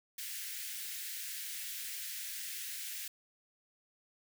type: high-pass noise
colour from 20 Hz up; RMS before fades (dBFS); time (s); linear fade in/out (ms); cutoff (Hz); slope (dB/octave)
white; -42; 0.18-3.08; 5; 1600; 48
effects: none